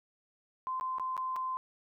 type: tone with dropouts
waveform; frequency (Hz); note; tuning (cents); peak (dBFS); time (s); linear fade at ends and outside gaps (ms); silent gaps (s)
sine; 1035; C6; -19; -32; 0.67-1.57; 0; 0.798-0.81 / 0.984-0.997 / 1.167-1.177 / 1.36-1.364
effects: none